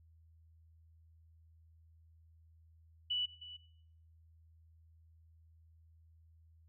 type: tone with echo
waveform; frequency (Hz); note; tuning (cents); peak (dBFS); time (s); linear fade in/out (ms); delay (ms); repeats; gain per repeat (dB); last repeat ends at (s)
sine; 2960; F#7; 0; -32; 3.1-3.26; 10; 310; 1; -14; 3.57
effects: noise-tail reverb RT60 0.7 s tail -18 dB re dry + added 81 Hz sine -61 dBFS peak until 6.68 s